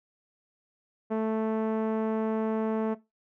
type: tone with low-pass filter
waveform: 5% pulse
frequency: 220 Hz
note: A3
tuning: in tune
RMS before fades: -28 dBFS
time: 1.1-2.95 s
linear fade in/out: 20 ms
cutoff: 480 Hz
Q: 0.93
effects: noise-tail reverb RT60 0.2 s tail -17 dB re dry